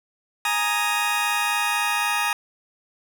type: chord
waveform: 20% pulse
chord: Ab suspended second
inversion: none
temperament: just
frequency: 830.6 / 934.4 / 1245.9 Hz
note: Ab5 / Bb5 / Eb6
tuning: 0 / +4 / +2 cents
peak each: -21 dBFS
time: 0.45-2.33 s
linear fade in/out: 2 ms
effects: none